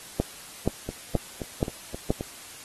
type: two click trains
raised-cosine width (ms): 2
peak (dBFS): -9 / -18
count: 5 / 6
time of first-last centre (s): 0.2-2.105 / 0.89-2.209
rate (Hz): 2.1 / 3.79
effects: white hiss -44 dBFS RMS until 2.64 s + AAC 32 kbps